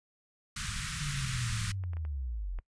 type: band-stop noise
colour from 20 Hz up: pink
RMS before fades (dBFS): -36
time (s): 0.56-1.72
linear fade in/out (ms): 5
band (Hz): 190 to 1200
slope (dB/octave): 48
type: linear sweep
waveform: sine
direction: down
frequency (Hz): 149.5 to 38.89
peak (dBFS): -33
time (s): 1-2.6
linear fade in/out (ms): 10
type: clicks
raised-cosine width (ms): 0.5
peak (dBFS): -35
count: 5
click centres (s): 1.838 / 1.934 / 1.969 / 2.051 / 2.588
effects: noise-tail reverb RT60 0.1 s tail -23 dB re dry + resampled to 22050 Hz